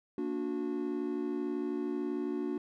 triangle chord, Bb augmented, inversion none, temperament just, 233.1 / 291.4 / 364.2 Hz, Bb3 / D4 / F#4, 0 / -13 / -27 cents, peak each -37 / -33 / -34 dBFS, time 0.18-2.58 s, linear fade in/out 2 ms, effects none

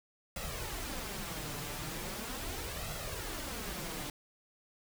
pink noise with flanger, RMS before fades -40 dBFS, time 0.36-4.1 s, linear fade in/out 2 ms, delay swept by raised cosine 1.5 to 6.9 ms, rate 0.39 Hz, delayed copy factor +0.6, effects none

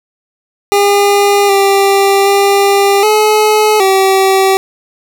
25% pulse tone with pitch steps, 404.1 / 394.8 / 398.7 / 427.4 / 384.6 Hz, G#4 / G4 / G4 / G#4 / G4, -47 / +12 / +29 / +50 / -33 cents, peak -3 dBFS, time 0.72-4.57 s, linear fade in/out 0 ms, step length 770 ms, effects none

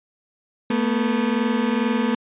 35% pulse tone pair together, 221.4 / 243.7 Hz, A3 / B3, +11 / -23 cents, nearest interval major second, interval 166 cents, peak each -20 dBFS, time 0.7-2.15 s, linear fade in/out 5 ms, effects resampled to 8000 Hz

